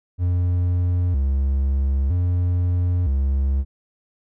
triangle tone with vibrato, 77.78 Hz, D#2, in tune, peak -15 dBFS, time 0.18-3.65 s, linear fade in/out 50 ms, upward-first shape square, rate 0.52 Hz, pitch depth 230 cents each way, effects none

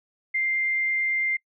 sine tone, 2097 Hz, C7, 3 cents sharp, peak -22 dBFS, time 0.34-1.37 s, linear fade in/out 10 ms, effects noise-tail reverb RT60 0.1 s tail -25 dB re dry

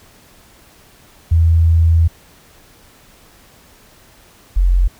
sine tone pair in turn, 82.41 / 44.65 Hz, E2 / F1, 0 / +39 cents, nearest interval major seventh, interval 1061 cents, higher first, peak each -8 / -9 dBFS, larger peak first, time 1.31-2.08 / 4.56-4.88 s, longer first, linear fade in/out 10 ms, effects pink hiss -47 dBFS RMS until 4.99 s

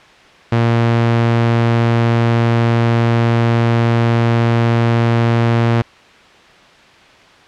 sawtooth tone, 116.54 Hz, A#2, in tune, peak -7 dBFS, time 0.52-5.82 s, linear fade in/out 5 ms, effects white hiss -43 dBFS RMS until 7.47 s + low-pass 3000 Hz 12 dB/octave

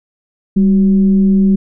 sine tone with frequency modulation, 196 Hz, G3, in tune, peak -7 dBFS, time 0.56-1.56 s, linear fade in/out 10 ms, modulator 176 Hz, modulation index 0.32, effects none

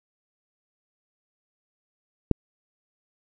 click, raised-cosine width 3 ms, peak -5 dBFS, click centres 2.313 s, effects none

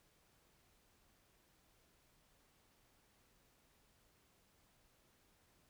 silence, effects pink hiss -73 dBFS RMS until 5.69 s

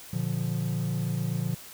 triangle chord, Bb major, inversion none, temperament equal with one note detuned, 118.37 / 146.83 / 174.61 Hz, Bb2 / D3 / F3, +27 / 0 / 0 cents, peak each -29 dBFS, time 0.13-1.55 s, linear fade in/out 5 ms, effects white hiss -46 dBFS RMS until 1.73 s

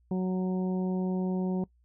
harmonic tone, 185 Hz, F#3, in tune, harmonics 1 / 2 / 3 / 4 / 5, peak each -27 / -34 / -42 / -44 / -47 dBFS, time 0.11-1.64 s, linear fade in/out 2 ms, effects noise-tail reverb RT60 0.1 s tail -22 dB re dry + added 60 Hz sine -62 dBFS peak until 1.84 s

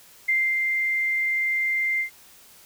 sine tone with ADSR envelope, 2093 Hz, C7, in tune, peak -18 dBFS, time 0.28-2.1 s, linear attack 11 ms, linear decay 260 ms, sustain -3 dB, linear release 100 ms, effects white hiss -51 dBFS RMS until 2.65 s

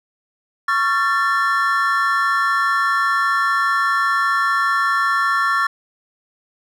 triangle tone cluster, 1111 / 1366 / 1769 Hz, C#6 / F6 / A6, +4 / -39 / +9 cents, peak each -18 dBFS, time 0.68-5.67 s, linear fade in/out 5 ms, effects none

